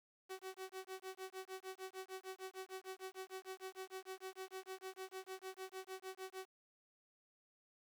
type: tone with tremolo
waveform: sawtooth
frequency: 377.7 Hz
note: F#4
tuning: 36 cents sharp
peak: -40 dBFS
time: 0.29-6.47 s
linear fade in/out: 20 ms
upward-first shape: sine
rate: 6.6 Hz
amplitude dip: 100%
effects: 11-bit